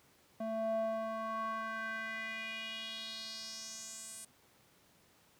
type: tone with band-pass filter sweep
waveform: square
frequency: 222.2 Hz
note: A3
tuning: 17 cents sharp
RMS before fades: -40 dBFS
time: 0.4-4.25 s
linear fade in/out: 5 ms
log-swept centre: 510 to 9200 Hz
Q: 3.9
effects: pink hiss -66 dBFS RMS until 5.39 s + high-pass 100 Hz 12 dB/octave

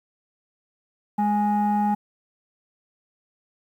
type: tone pair together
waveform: sine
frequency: 207.7 / 830.6 Hz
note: G#3 / G#5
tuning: 0 / 0 cents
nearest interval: 2 octaves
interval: 2400 cents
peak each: -20 dBFS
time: 1.18-1.95 s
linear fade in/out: 10 ms
effects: tanh soft clip ceiling -15 dBFS + 9-bit

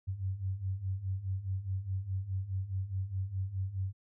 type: beating tone pair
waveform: sine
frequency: 92.5 / 97.3 Hz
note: F#2 / G2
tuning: 0 / -12 cents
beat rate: 4.8 Hz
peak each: -38 / -34 dBFS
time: 0.07-3.93 s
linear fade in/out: 20 ms
effects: none

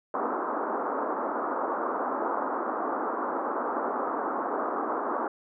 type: band-pass noise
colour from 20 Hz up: white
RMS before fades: -30 dBFS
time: 0.14-5.28 s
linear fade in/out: 2 ms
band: 240 to 1300 Hz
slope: 48 dB/octave
effects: none

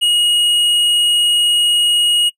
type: tone with hard clipping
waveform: triangle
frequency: 2886 Hz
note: F#7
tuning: 44 cents flat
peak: -12 dBFS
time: 0.01-2.3 s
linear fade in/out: 20 ms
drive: 10 dB
effects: noise-tail reverb RT60 0.1 s tail -22 dB re dry

